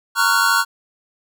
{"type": "chord", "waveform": "square", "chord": "Gb major seventh", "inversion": "first", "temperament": "just", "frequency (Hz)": [925, 1110, 1387.5, 1480], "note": ["Bb5", "Db6", "F6", "Gb6"], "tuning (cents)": [-14, 2, -12, 0], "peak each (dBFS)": [-23, -21, -19, -19], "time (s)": [0.15, 0.65], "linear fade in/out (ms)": 50, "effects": []}